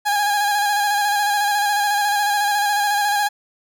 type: tone with vibrato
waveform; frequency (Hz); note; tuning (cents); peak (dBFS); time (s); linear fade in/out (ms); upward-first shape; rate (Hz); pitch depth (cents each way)
30% pulse; 821; G#5; -20; -14; 0.05-3.29; 20; square; 14; 27
effects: none